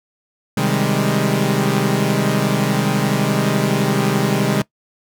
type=chord; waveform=sawtooth; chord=Ab major seventh; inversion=first; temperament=equal; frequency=130.81 / 155.56 / 196 / 207.7 Hz; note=C3 / Eb3 / G3 / Ab3; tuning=0 / 0 / 0 / 0 cents; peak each=-17 dBFS; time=0.57-4.62 s; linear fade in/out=5 ms; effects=noise-tail reverb RT60 0.1 s tail -20 dB re dry